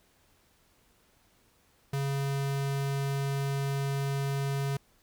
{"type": "tone", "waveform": "square", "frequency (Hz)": 138.59, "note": "C#3", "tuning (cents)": 0, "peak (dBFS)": -29, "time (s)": [1.93, 4.77], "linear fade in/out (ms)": 5, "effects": ["pink hiss -66 dBFS RMS until 5.02 s"]}